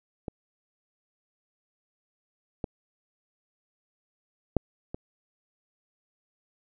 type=clicks; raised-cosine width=2 ms; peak=-20 / -17 / -8 / -21 dBFS; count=4; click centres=0.282 / 2.642 / 4.567 / 4.945 s; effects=none